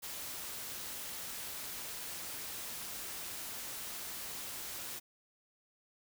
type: noise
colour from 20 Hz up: white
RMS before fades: -43 dBFS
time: 0.02-5 s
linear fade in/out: 20 ms
effects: none